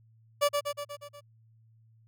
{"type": "tone with echo", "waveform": "30% pulse", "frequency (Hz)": 579, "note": "D5", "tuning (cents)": -25, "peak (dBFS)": -19, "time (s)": [0.41, 0.49], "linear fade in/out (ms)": 20, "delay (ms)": 120, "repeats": 6, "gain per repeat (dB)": -4, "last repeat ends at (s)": 1.21, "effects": ["added 112 Hz sine -58 dBFS peak until 2.07 s"]}